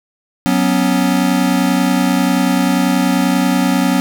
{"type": "chord", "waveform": "square", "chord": "F# suspended fourth", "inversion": "none", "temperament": "equal", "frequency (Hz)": [185, 246.9, 277.2], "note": ["F#3", "B3", "C#4"], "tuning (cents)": [0, 0, 0], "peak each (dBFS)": -17, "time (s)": [0.46, 4], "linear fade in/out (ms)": 0, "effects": []}